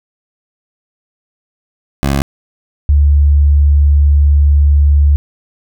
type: tone pair in turn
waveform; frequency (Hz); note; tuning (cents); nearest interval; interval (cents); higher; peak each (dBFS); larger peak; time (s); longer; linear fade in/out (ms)
15% pulse / sine; 69.3 / 72.29; C#2 / D2; 0 / -27; minor second; 73; second; -5; neither; 2.03-2.22 / 2.89-5.16; second; 0
effects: none